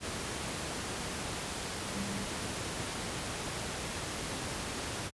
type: tone in noise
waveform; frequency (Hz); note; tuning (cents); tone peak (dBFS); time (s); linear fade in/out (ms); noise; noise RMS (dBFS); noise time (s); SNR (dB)
sine; 198.1; G3; +18; -37; 1.93-2.26; 50; pink; -37; 0-5.11; -3
effects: high-pass 60 Hz 12 dB/octave + resampled to 24000 Hz